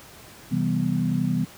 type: chord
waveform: sine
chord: C major seventh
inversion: none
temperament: equal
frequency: 130.81 / 164.81 / 196 / 246.9 Hz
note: C3 / E3 / G3 / B3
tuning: 0 / 0 / 0 / 0 cents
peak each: -28 / -25 / -27 / -26 dBFS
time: 0.51-1.45 s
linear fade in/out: 10 ms
effects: pink hiss -46 dBFS RMS until 1.57 s + high-pass 60 Hz 12 dB/octave